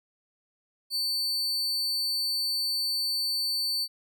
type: tone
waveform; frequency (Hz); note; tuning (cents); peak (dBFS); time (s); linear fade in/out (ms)
40% pulse; 4500; C#8; +25; -25; 0.9-3.88; 50
effects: none